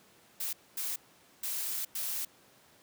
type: noise bursts at uneven times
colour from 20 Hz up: blue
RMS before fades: -35 dBFS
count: 4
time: 0.4-0.53 / 0.77-0.96 / 1.43-1.85 / 1.95-2.25 s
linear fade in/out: 5 ms
effects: pink hiss -61 dBFS RMS until 2.82 s + high-pass 150 Hz 12 dB/octave